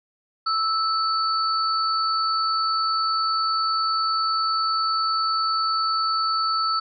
sine tone pair together, 1315 / 4490 Hz, E6 / C#8, -5 / +21 cents, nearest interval octave + major sixth, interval 2126 cents, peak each -21 / -26 dBFS, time 0.46-6.8 s, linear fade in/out 10 ms, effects none

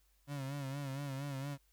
35% pulse tone with vibrato, 138.59 Hz, C#3, in tune, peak -37 dBFS, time 0.27-1.58 s, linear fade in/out 50 ms, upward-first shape sine, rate 4.3 Hz, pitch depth 73 cents each way, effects added 50 Hz sine -70 dBFS peak until 1.72 s + white hiss -75 dBFS RMS until 1.72 s

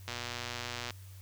click train, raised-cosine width 0.2 ms, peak -20 dBFS, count 101, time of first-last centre 0.08-0.906 s, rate 121 Hz, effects added 95 Hz sine -47 dBFS peak until 1.21 s + white hiss -59 dBFS RMS until 1.21 s

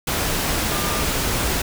sine tone in noise, 1200 Hz, D6, 37 cents sharp, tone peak -30 dBFS, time 0.72-1.03 s, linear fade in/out 5 ms, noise pink, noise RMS -22 dBFS, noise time 0.07-1.62 s, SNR -11 dB, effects none

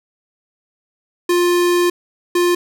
square tone pair in turn, 351.6 / 351.6 Hz, F4 / F4, +12 / +12 cents, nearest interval unison, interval 0 cents, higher neither, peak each -13 dBFS, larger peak neither, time 1.29-1.9 / 2.35-2.55 s, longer first, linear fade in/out 5 ms, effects none

